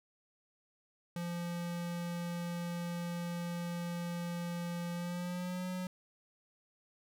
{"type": "tone with pitch glide", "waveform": "square", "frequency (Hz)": [172.8, 183.08], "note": ["F3", "F#3"], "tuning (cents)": [-18, -18], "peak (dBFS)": -37, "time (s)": [1.16, 5.87], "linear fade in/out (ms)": 2, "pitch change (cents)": 100, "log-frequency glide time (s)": [4.92, 5.68], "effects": []}